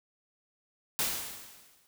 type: noise with exponential decay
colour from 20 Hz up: white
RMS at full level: -28 dBFS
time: 0.99-1.87 s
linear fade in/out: 0 ms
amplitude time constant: 190 ms
effects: none